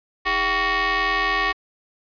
sawtooth ring-modulated tone, 362 Hz, F#4, 38 cents flat, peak -12 dBFS, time 0.25-1.53 s, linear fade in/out 20 ms, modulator 1490 Hz, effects resampled to 11025 Hz

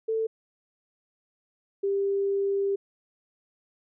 sine tone pair in turn, 444.7 / 396.2 Hz, A4 / G4, +18 / +18 cents, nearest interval major second, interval 200 cents, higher first, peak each -24 / -23 dBFS, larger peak second, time 0.08-0.27 / 1.83-2.76 s, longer second, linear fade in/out 10 ms, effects none

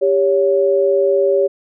sine tone pair together, 396 / 560 Hz, G4 / C#5, +18 / +18 cents, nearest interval tritone, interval 600 cents, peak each -14 dBFS, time 0.01-1.48 s, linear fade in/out 20 ms, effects none

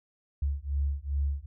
sine beating tone pair, 69.3 / 71.8 Hz, C#2 / D2, 0 / -39 cents, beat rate 2.5 Hz, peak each -30 dBFS, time 0.42-1.46 s, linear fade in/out 5 ms, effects none

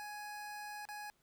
25% pulse tone with dropouts, 834 Hz, G#5, 7 cents sharp, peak -40 dBFS, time 0-1.1 s, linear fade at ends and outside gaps 0 ms, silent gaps 0.853-0.888 s, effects pink hiss -75 dBFS RMS until 1.22 s

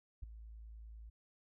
sine tone with ADSR envelope, 55 Hz, A1, in tune, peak -37 dBFS, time 0.22-1.1 s, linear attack 13 ms, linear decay 8 ms, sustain -12 dB, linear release 10 ms, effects none

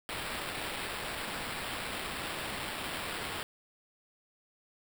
violet noise with sample-and-hold, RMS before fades -38 dBFS, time 0.09-3.43 s, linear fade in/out 0 ms, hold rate 6300 Hz, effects none

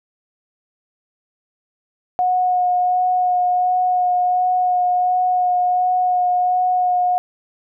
sine tone with vibrato, 726 Hz, F#5, 33 cents flat, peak -14 dBFS, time 2.19-7.18 s, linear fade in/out 0 ms, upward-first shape sine, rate 1.4 Hz, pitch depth 13 cents each way, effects none

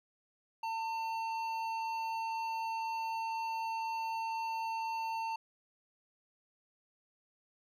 triangle tone with hard clipping, 901 Hz, A5, 41 cents sharp, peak -36 dBFS, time 0.63-5.36 s, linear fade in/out 5 ms, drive 13 dB, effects none

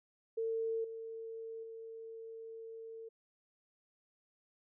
sine tone with level steps, 451.1 Hz, A4, 43 cents sharp, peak -33 / -42 / -45 dBFS, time 0.37-3.09 s, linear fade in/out 10 ms, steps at 0.84 / 1.63 s, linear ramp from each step 5 ms, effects none

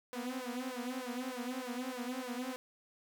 sawtooth tone with flanger, 250.8 Hz, B3, 27 cents sharp, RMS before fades -40 dBFS, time 0.13-2.56 s, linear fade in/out 0 ms, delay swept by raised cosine 1.8 to 7.7 ms, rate 3.3 Hz, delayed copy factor +1, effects 12-bit

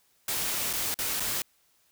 white noise with dropouts, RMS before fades -30 dBFS, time 0.28-1.42 s, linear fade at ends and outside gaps 2 ms, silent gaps 0.73-0.734 / 0.942-0.988 / 1.198-1.203 s, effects white hiss -67 dBFS RMS until 1.91 s

